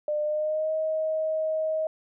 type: tone with pitch glide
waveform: sine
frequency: 600 to 630.2 Hz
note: D5 to D#5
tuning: +37 to +22 cents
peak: -24 dBFS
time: 0.08-1.87 s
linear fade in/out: 2 ms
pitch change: +85 cents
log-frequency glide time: 0.22-0.72 s
effects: none